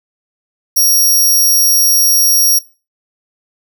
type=tone; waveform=15% pulse; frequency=5640 Hz; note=F8; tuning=16 cents sharp; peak=-3 dBFS; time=0.76-2.59 s; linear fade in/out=10 ms; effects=noise-tail reverb RT60 0.3 s tail -17 dB re dry